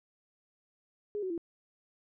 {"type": "tone with pitch steps", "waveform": "sine", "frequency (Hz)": [414.6, 373.7, 336.8], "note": ["G#4", "F#4", "E4"], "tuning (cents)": [-3, 17, 37], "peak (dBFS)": -32, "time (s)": [1.15, 1.378], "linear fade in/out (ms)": 0, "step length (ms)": 76, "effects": []}